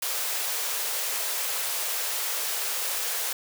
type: high-pass noise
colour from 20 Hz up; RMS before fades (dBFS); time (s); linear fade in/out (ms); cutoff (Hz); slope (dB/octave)
white; -29; 0.02-3.33; 5; 410; 48
effects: none